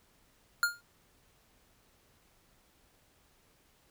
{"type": "tone with exponential decay", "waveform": "square", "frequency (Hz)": 1412, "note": "F6", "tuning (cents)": 19, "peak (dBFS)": -22, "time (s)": [0.63, 0.81], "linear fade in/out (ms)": 1, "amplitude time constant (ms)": 37, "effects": ["pink hiss -67 dBFS RMS until 3.9 s"]}